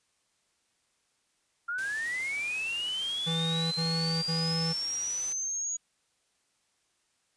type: linear sweep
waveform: sine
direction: up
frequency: 1380 to 6750 Hz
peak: -30 dBFS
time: 1.68-5.77 s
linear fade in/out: 10 ms
type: noise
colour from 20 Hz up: white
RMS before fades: -44 dBFS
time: 1.78-5.33 s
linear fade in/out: 5 ms
type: tone bursts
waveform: square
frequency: 164.2 Hz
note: E3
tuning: 6 cents flat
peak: -30 dBFS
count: 3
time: 3.26-4.736 s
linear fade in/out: 20 ms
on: 460 ms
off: 48 ms
effects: white hiss -73 dBFS RMS until 7.36 s + resampled to 22050 Hz